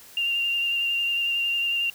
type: tone with vibrato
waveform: sine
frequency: 2784 Hz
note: F7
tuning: 6 cents flat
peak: -22 dBFS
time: 0.17-1.9 s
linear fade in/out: 2 ms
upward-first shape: triangle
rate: 11 Hz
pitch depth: 22 cents each way
effects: white hiss -48 dBFS RMS until 1.94 s